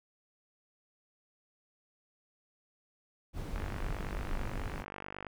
brown noise, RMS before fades -37 dBFS, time 3.33-4.85 s, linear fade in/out 50 ms
click train, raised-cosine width 0.5 ms, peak -26 dBFS, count 85, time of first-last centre 3.56-5.267 s, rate 49.2 Hz
effects none

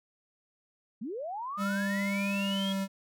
sine linear sweep, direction up, 188.2 to 3322 Hz, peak -34 dBFS, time 1.01-2.73 s, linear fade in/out 10 ms
square tone with pitch glide, 198.8 to 194.37 Hz, G3 to G3, +25 to -14 cents, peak -30 dBFS, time 1.57-2.88 s, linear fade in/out 50 ms, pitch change -39 cents, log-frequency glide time 2.36-2.71 s
effects none

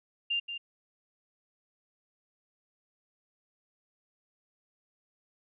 sine tone with echo, 2794 Hz, F7, in tune, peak -27 dBFS, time 0.3-0.4 s, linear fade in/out 10 ms, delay 180 ms, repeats 1, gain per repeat -8 dB, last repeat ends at 0.58 s, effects none

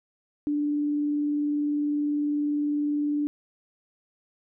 sine tone with vibrato, 293.7 Hz, D4, in tune, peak -23 dBFS, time 0.47-3.27 s, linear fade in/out 0 ms, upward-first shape sine, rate 20 Hz, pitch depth 15 cents each way, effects none

